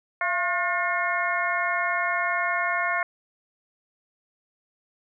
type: harmonic tone with a mistuned harmonic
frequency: 358.5 Hz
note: F4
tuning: 45 cents sharp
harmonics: 2 / 3 / 4 / 5 / 6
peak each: -29 / -29 / -29 / -29 / -29 dBFS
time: 0.21-3.03 s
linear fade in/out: 2 ms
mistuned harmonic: 2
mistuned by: -74 cents
effects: none